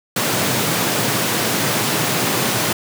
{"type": "high-pass noise", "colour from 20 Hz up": "pink", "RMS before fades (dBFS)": -19, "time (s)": [0.16, 2.73], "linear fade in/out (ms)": 5, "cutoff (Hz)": 110, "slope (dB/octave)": 48, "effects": []}